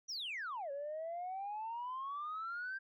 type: exponential two-way sweep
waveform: sine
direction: down then up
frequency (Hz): 6050 to 550 to 1592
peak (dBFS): -38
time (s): 0.08-2.79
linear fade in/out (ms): 20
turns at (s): 0.71
effects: tanh soft clip ceiling -36 dBFS